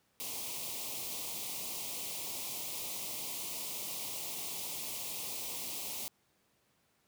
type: band-stop noise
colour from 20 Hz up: white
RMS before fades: -40 dBFS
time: 0.2-6.08 s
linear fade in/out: 0 ms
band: 1100 to 2200 Hz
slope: 48 dB/octave
effects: pink hiss -73 dBFS RMS until 7.07 s + high-pass 100 Hz 12 dB/octave